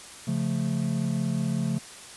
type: chord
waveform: triangle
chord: Db augmented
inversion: none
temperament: equal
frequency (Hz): 138.59 / 174.61 / 220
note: Db3 / F3 / A3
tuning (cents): 0 / 0 / 0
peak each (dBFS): -27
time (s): 0.27-1.79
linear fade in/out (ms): 10
effects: white hiss -44 dBFS RMS until 2.16 s + resampled to 24000 Hz